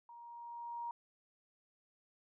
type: tone with level ramp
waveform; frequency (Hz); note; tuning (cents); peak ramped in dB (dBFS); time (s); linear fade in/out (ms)
sine; 943; A#5; +20; -52 to -38; 0.09-0.91; 2
effects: none